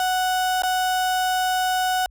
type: tone with dropouts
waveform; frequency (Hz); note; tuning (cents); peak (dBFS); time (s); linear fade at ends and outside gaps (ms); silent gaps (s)
35% pulse; 740; F#5; 0; -18; 0-2.06; 1; 0.621-0.634
effects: added 50 Hz sine -49 dBFS peak until 2.1 s